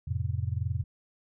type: chord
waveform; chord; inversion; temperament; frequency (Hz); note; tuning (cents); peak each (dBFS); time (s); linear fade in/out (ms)
sine; F major; none; just; 87.31 / 109.13 / 130.96; F2 / A2 / C3; 0 / -14 / +2; -31 / -32 / -34; 0.07-0.84; 10
effects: none